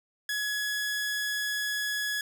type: tone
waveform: sawtooth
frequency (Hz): 1685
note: G#6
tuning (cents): +25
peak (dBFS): -25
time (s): 0.29-2.21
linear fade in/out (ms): 2
effects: none